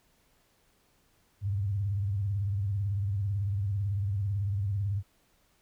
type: tone with vibrato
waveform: sine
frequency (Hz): 99.7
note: G2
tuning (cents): +30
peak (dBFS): -27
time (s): 1.41-5.03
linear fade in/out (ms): 50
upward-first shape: sine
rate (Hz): 18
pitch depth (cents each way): 110
effects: pink hiss -68 dBFS RMS until 5.61 s